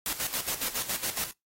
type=noise with tremolo; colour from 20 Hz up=white; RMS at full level=-30 dBFS; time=0.06-1.31 s; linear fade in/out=0 ms; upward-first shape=square; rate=7.2 Hz; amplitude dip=70%; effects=noise-tail reverb RT60 0.2 s tail -25 dB re dry + AAC 48 kbps